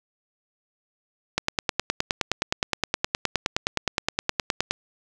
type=click train; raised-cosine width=0.2 ms; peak=-4 dBFS; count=33; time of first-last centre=1.38-4.71 s; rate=9.61 Hz; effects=none